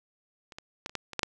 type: clicks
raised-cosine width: 0.2 ms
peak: -29 / -23 / -16 / -27 / -14 / -23 / -11 / -8 dBFS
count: 8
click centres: 0.522 / 0.585 / 0.861 / 0.895 / 0.953 / 1.133 / 1.193 / 1.232 s
effects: none